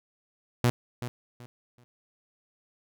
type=tone with echo; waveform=sawtooth; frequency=121.4 Hz; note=B2; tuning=29 cents flat; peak=-16 dBFS; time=0.64-0.7 s; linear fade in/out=0 ms; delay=380 ms; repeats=3; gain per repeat=-12 dB; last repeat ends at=1.84 s; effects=none